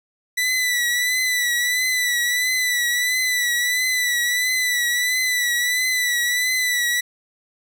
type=tone with vibrato; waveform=sawtooth; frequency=1975.5 Hz; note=B6; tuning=in tune; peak=-15 dBFS; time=0.37-7.01 s; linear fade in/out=10 ms; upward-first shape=triangle; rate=1.5 Hz; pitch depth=54 cents each way; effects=none